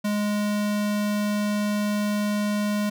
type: tone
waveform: square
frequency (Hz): 207.7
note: G#3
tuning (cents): 0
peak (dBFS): -23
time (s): 0.04-2.9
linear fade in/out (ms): 10
effects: none